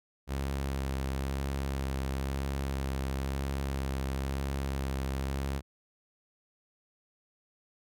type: tone with vibrato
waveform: sawtooth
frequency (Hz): 67.7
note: C#2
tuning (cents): -40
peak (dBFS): -27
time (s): 0.27-5.62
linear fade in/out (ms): 50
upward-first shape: sine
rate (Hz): 1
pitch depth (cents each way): 21
effects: none